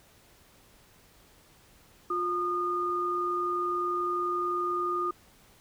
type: tone pair together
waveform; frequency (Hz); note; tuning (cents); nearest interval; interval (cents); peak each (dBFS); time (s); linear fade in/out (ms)
sine; 353.9 / 1222.4; F4 / D#6; +23 / -31; octave + major sixth; 2146; -32 / -28; 2.1-5.11; 5
effects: pink hiss -59 dBFS RMS until 5.6 s